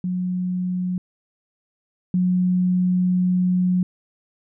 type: tone pair in turn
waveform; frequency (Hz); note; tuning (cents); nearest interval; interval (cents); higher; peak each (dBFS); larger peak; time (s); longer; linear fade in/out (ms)
sine; 181.6 / 181.6; F#3 / F#3; -32 / -32; unison; 0; neither; -21 / -16; second; 0.04-0.98 / 2.14-3.83; second; 2
effects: none